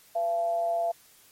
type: tone with amplitude modulation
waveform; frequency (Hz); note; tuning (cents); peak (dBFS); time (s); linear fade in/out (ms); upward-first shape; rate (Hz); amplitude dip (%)
sine; 680; F5; -46; -22; 0.15-0.92; 10; sine; 187; 45
effects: white hiss -57 dBFS RMS until 1.31 s + MP3 64 kbps